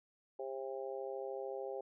harmonic tone, 133.5 Hz, C3, 35 cents sharp, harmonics 3 / 4 / 5 / 6, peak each -43 / -43 / -49 / -49 dBFS, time 0.39-1.81 s, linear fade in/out 5 ms, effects none

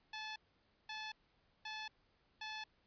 10% pulse tone bursts, 866 Hz, A5, 28 cents flat, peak -35 dBFS, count 4, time 0.13-2.64 s, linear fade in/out 5 ms, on 230 ms, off 530 ms, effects pink hiss -75 dBFS RMS until 2.86 s + resampled to 11025 Hz

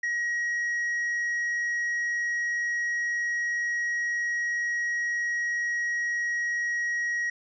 triangle tone, 1899 Hz, A#6, 32 cents sharp, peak -24 dBFS, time 0.03-7.3 s, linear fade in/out 5 ms, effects resampled to 16000 Hz + 11-bit

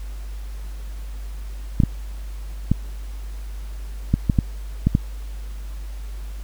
clicks, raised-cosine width 5 ms, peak -3 dBFS, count 8, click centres 1.802 / 1.836 / 2.716 / 4.14 / 4.298 / 4.388 / 4.87 / 4.951 s, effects added 50 Hz sine -29 dBFS peak until 6.43 s + pink hiss -48 dBFS RMS until 6.43 s

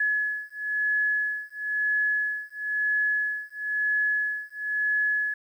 sine beating tone pair, 1700 / 1701 Hz, G#6 / G#6, +40 / +41 cents, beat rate 1 Hz, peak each -27 dBFS, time 0-5.34 s, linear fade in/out 5 ms, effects 10-bit

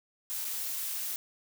blue noise with dropouts, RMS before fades -35 dBFS, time 0.3-1.16 s, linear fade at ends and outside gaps 0 ms, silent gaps 0.445-0.45 s, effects none

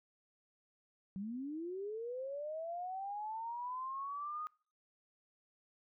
sine linear sweep, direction up, 185 to 1244.5 Hz, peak -39 dBFS, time 1.16-4.47 s, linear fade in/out 0 ms, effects noise-tail reverb RT60 0.4 s tail -24 dB re dry

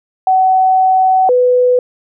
sine tone pair in turn, 753 / 497.5 Hz, F#5 / B4, +30 / +13 cents, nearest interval perfect fifth, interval 717 cents, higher first, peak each -7 dBFS, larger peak neither, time 0.27-1.29 / 1.29-1.79 s, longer first, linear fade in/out 2 ms, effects none

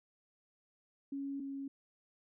sine tone pair in turn, 277.2 / 275 Hz, C#4 / C#4, 0 / -14 cents, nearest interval unison, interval 14 cents, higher first, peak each -37 / -39 dBFS, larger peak first, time 1.12-1.4 / 1.4-1.68 s, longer neither, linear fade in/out 5 ms, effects none

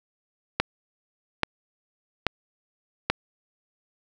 click train, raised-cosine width 0.3 ms, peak -4 dBFS, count 4, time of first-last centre 0.6-3.1 s, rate 1.2 Hz, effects 7-bit

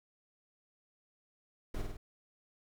brown noise with echo, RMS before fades -37 dBFS, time 1.74-1.82 s, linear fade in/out 5 ms, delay 50 ms, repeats 3, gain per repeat -3 dB, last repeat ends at 1.97 s, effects none

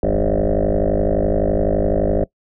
sine tone with frequency modulation, 293.1 Hz, D4, 3 cents flat, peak -13 dBFS, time 0.03-2.24 s, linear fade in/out 2 ms, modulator 51.8 Hz, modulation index 6.6, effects noise-tail reverb RT60 0.1 s tail -21 dB re dry + tanh soft clip ceiling -10 dBFS

